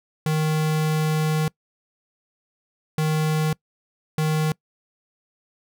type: tone bursts at uneven times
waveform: square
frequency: 155.56 Hz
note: D#3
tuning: in tune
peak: -20 dBFS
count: 3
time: 0.26-1.48 / 2.98-3.53 / 4.18-4.52 s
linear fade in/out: 2 ms
effects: noise-tail reverb RT60 0.1 s tail -24 dB re dry